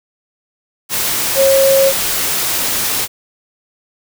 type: tone in noise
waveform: sine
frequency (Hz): 542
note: C#5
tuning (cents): -39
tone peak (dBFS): -8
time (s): 1.35-1.93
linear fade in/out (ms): 50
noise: white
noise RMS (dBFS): -17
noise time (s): 0.89-3.08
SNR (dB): +6
effects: none